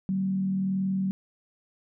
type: tone with frequency modulation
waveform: sine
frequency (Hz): 190.8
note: G3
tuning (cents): -47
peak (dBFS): -24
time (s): 0.09-1.11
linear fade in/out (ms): 0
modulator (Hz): 41.4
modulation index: 0.32
effects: none